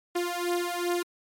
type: beating tone pair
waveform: sawtooth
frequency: 349.2 / 351.8 Hz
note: F4 / F4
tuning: 0 / +13 cents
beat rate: 2.6 Hz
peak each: -26 dBFS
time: 0.15-1.03 s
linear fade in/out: 10 ms
effects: MP3 64 kbps